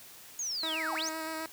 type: linear two-way sweep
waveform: sine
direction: down then up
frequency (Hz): 6750 to 698.5 to 6750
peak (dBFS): -32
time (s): 0.39-1.09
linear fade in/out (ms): 2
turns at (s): 0.94
type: tone with vibrato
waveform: 10% pulse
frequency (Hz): 318.8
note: D#4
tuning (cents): +42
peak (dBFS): -27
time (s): 0.63-1.46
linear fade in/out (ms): 2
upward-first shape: square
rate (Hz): 7.8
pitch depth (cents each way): 14
effects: white hiss -51 dBFS RMS until 1.52 s